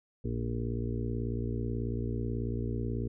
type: harmonic tone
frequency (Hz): 58.27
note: A#1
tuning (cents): 0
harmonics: 1 / 2 / 4 / 5 / 6 / 7 / 8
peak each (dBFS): -36 / -34 / -38 / -42 / -44 / -41 / -45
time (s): 0.24-3.08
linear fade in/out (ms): 10
effects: none